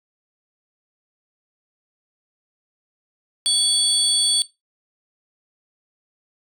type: tone cluster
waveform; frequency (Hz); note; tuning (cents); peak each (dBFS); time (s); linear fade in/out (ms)
sine; 3389 / 4528 / 8730; G#7 / C#8 / C#9; +34 / +36 / -28; -20 / -20 / -20; 3.46-4.42; 0
effects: noise-tail reverb RT60 0.2 s tail -19 dB re dry + tanh soft clip ceiling -8 dBFS